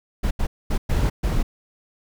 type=noise bursts at uneven times; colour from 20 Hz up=brown; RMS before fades=-20 dBFS; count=5; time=0.23-0.31 / 0.39-0.47 / 0.7-0.78 / 0.89-1.1 / 1.23-1.43 s; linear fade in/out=10 ms; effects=none